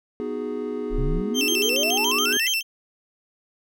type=chord; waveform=triangle; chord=G# minor seventh; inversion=first; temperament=equal; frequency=246.9 / 311.1 / 370 / 415.3 Hz; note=B3 / D#4 / F#4 / G#4; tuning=0 / 0 / 0 / 0 cents; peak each=-30 / -32 / -33 / -27 dBFS; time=0.2-2.37 s; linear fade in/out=0 ms
type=tone; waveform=sine; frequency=32.7 Hz; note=C1; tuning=in tune; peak=-21 dBFS; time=0.9-1.22 s; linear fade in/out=50 ms
type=exponential sweep; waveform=sine; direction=up; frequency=120.5 to 2082 Hz; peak=-26 dBFS; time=0.98-2.48 s; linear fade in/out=0 ms
type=tone with vibrato; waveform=30% pulse; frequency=2905 Hz; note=F#7; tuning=32 cents flat; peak=-18 dBFS; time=1.34-2.63 s; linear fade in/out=50 ms; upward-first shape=square; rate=7.1 Hz; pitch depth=140 cents each way
effects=none